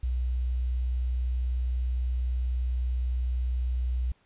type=tone with quantisation; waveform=sine; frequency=61.9 Hz; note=B1; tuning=5 cents sharp; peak=-25 dBFS; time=0.03-4.12 s; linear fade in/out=5 ms; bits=9; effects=pink hiss -66 dBFS RMS until 4.25 s + resampled to 8000 Hz